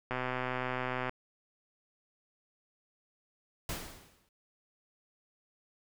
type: click train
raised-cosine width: 0.5 ms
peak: -19 dBFS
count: 126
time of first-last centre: 0.11-1.094 s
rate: 127 Hz
type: noise with exponential decay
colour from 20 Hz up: pink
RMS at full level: -35 dBFS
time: 3.69-4.29 s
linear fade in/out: 2 ms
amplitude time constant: 130 ms
effects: none